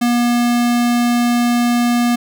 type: tone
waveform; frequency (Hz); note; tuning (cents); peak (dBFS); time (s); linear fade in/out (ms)
square; 240; B3; -49; -13; 0.01-2.16; 10
effects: none